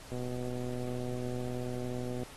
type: click train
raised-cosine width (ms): 2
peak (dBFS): -26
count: 263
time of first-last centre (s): 0.12-2.233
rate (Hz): 124
effects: pink hiss -51 dBFS RMS until 2.36 s + AAC 32 kbps